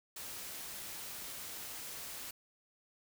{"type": "noise", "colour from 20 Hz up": "white", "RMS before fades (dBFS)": -45, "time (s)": [0.16, 2.31], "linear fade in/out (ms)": 5, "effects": []}